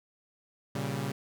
sawtooth chord, G diminished, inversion first, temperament equal with one note detuned, 117.96 / 138.59 / 196 Hz, Bb2 / Db3 / G3, +21 / 0 / 0 cents, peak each -33 / -30 / -33 dBFS, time 0.75-1.12 s, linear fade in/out 5 ms, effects none

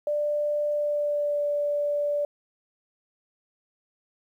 sine tone with pitch glide, 591 to 583.2 Hz, D5 to D5, +11 to -12 cents, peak -23 dBFS, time 0.07-2.25 s, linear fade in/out 2 ms, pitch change -23 cents, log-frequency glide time 0.69-1.42 s, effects 10-bit

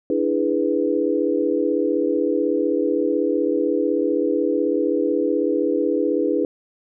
sine chord, E dominant seventh, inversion third, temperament equal, 293.7 / 329.6 / 415.3 / 493.9 Hz, D4 / E4 / G#4 / B4, 0 / 0 / 0 / 0 cents, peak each -23 dBFS, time 0.1-6.45 s, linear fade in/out 2 ms, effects none

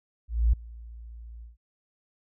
sine tone with ADSR envelope, 57.3 Hz, A#1, 29 cents flat, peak -16 dBFS, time 0.28-1.57 s, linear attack 250 ms, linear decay 7 ms, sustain -24 dB, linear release 140 ms, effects none

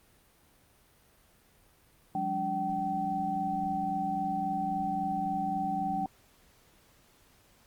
sine tone cluster, 175.9 / 199.6 / 287.7 / 768 Hz, F3 / G3 / D4 / G5, +13 / +32 / -36 / -36 cents, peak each -39 / -37 / -38 / -30 dBFS, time 2.15-6.06 s, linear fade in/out 2 ms, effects pink hiss -63 dBFS RMS until 7.66 s + Opus 32 kbps

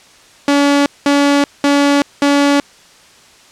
sawtooth tone bursts, 284.5 Hz, C#4, 45 cents sharp, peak -5 dBFS, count 4, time 0.48-2.6 s, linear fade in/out 2 ms, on 380 ms, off 200 ms, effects white hiss -44 dBFS RMS until 3.51 s + low-pass 7000 Hz 12 dB/octave

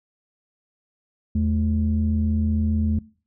sine tone pair together, 81 / 216.2 Hz, E2 / A3, -30 / -30 cents, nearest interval octave + perfect fourth, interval 1700 cents, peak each -20 / -21 dBFS, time 1.35-2.99 s, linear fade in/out 5 ms, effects noise-tail reverb RT60 0.4 s tail -21 dB re dry + tanh soft clip ceiling -12 dBFS

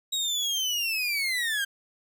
30% pulse linear sweep, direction down, 3823 to 1568 Hz, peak -23 dBFS, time 0.12-1.65 s, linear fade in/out 10 ms, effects none

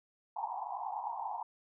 pink band-pass noise, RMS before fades -39 dBFS, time 0.36-1.43 s, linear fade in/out 5 ms, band 740 to 1000 Hz, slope 96 dB/octave, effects none

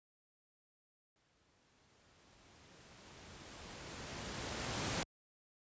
pink noise with exponential growth, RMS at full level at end -36 dBFS, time 1.16-5.03 s, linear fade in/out 0 ms, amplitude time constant 840 ms, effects high-pass 60 Hz 12 dB/octave + resampled to 16000 Hz

